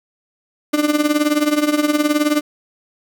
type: tone with tremolo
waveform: 35% pulse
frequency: 298.1 Hz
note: D4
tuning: 26 cents sharp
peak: -9 dBFS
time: 0.73-2.41 s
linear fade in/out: 10 ms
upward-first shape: triangle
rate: 19 Hz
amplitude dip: 85%
effects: none